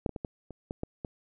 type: clicks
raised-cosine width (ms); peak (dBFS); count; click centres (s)
2; -13 / -23 / -23 / -20 / -29 / -21 / -19 / -22; 8; 0.062 / 0.093 / 0.162 / 0.248 / 0.507 / 0.709 / 0.834 / 1.048
effects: none